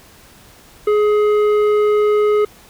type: tone with tanh clipping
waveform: triangle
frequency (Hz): 420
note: G#4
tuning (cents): +19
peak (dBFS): -13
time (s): 0.87-2.45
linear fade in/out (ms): 5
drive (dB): 14
effects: pink hiss -45 dBFS RMS until 2.69 s